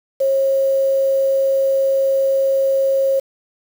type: tone with quantisation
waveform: sine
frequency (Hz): 541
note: C#5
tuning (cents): -42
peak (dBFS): -13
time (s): 0.2-3.2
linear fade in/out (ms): 10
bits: 6
effects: none